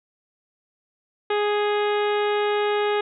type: harmonic tone with a mistuned harmonic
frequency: 415.1 Hz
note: G#4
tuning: 1 cent flat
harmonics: 1 / 2 / 3 / 4 / 5 / 6 / 7 / 8 / 9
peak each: -21 / -27 / -31 / -33 / -35 / -37 / -38 / -39 / -40 dBFS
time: 1.3-3.01 s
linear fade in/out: 5 ms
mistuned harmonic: 5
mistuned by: +15 cents
effects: none